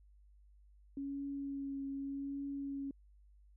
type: tone with vibrato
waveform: sine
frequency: 277.2 Hz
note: C#4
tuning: in tune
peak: -38 dBFS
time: 0.97-2.91 s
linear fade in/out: 2 ms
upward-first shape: triangle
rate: 0.84 Hz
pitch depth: 19 cents each way
effects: added 50 Hz sine -60 dBFS peak until 3.56 s